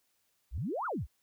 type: exponential two-way sweep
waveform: sine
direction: up then down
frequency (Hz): 47.54 to 1480 to 47.54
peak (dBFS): -32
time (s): 0.51-1.07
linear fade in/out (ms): 50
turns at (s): 0.86
type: click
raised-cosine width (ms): 5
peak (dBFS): -35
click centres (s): 0.579
effects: white hiss -75 dBFS RMS until 1.22 s